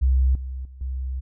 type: tone with level steps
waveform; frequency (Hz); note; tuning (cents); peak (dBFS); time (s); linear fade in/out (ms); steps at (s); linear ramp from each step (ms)
sine; 64.9; C2; -13; -15 / -28 / -39 / -25; 0.01-1.21; 20; 0.35 / 0.65 / 0.81; 2
effects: none